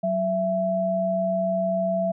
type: tone pair together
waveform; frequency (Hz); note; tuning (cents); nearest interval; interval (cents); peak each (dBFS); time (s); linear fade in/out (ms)
sine; 186.89 / 666; F#3 / E5; +18 / +18; octave + minor seventh; 2200; -27 / -22; 0.03-2.12; 10
effects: none